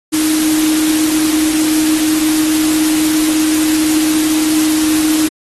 sine tone in noise, 311.1 Hz, D#4, in tune, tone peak -11 dBFS, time 0.12-5.29 s, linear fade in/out 20 ms, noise white, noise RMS -19 dBFS, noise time 0.12-5.29 s, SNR +5 dB, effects AAC 32 kbps

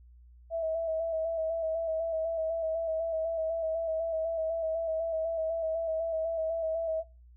sine tone with vibrato, 651 Hz, E5, 22 cents flat, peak -28 dBFS, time 0.5-7.04 s, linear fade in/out 50 ms, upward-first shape square, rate 4 Hz, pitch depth 27 cents each way, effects noise-tail reverb RT60 0.3 s tail -23 dB re dry + added 60 Hz sine -52 dBFS peak until 7.36 s

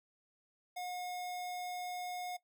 square tone, 721 Hz, F#5, 45 cents flat, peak -40 dBFS, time 0.76-2.37 s, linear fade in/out 10 ms, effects noise-tail reverb RT60 0.1 s tail -17 dB re dry

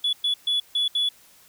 sine tone bursts at uneven times, 3417 Hz, G#7, 49 cents sharp, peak -18 dBFS, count 5, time 0.04-0.13 / 0.24-0.34 / 0.47-0.6 / 0.75-0.88 / 0.95-1.09 s, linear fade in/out 5 ms, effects tanh soft clip ceiling -18 dBFS + white hiss -54 dBFS RMS until 1.48 s

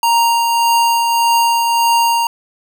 square tone with tremolo, 932.3 Hz, A#5, in tune, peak -10 dBFS, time 0.03-2.27 s, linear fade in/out 2 ms, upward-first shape triangle, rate 1.7 Hz, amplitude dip 35%, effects none

